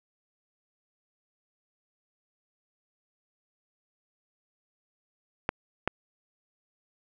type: clicks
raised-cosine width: 0.5 ms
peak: -10 dBFS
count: 2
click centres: 5.491 / 5.876 s
effects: none